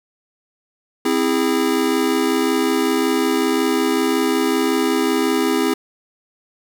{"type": "chord", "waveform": "square", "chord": "C augmented", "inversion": "none", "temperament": "just", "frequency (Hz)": [261.6, 327, 408.8], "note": ["C4", "E4", "G#4"], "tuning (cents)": [0, -14, -27], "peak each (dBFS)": -21, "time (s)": [1.05, 5.74], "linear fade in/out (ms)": 5, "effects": []}